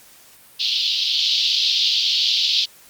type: band-pass noise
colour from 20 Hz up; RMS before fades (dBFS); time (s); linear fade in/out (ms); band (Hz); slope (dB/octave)
white; -19; 0.59-2.66; 20; 3000 to 4700; 48
effects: white hiss -48 dBFS RMS until 2.89 s + Opus 48 kbps